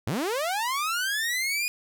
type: linear sweep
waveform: sawtooth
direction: up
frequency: 88.8 to 2476 Hz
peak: -22 dBFS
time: 0.07-1.68 s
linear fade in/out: 0 ms
effects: none